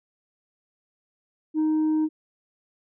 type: tone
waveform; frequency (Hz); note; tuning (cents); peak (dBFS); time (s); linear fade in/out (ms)
sine; 311.1; D#4; 0; -17; 1.54-2.09; 50
effects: tanh soft clip ceiling -19 dBFS